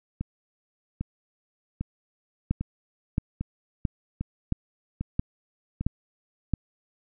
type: two click trains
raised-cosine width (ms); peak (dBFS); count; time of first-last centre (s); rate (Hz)
5; -17 / -11; 8 / 7; 0.21-5.81 / 2.51-6.537; 1.25 / 1.49
effects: none